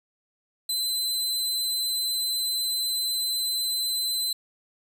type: tone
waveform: sawtooth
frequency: 4046 Hz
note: B7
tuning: 41 cents sharp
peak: -22 dBFS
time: 0.69-4.33 s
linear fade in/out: 5 ms
effects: none